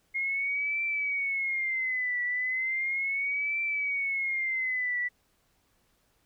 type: tone with vibrato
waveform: sine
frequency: 2140 Hz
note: C7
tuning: 38 cents sharp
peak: -27 dBFS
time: 0.14-5.09 s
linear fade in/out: 20 ms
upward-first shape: triangle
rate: 0.36 Hz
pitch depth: 160 cents each way
effects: pink hiss -70 dBFS RMS until 6.25 s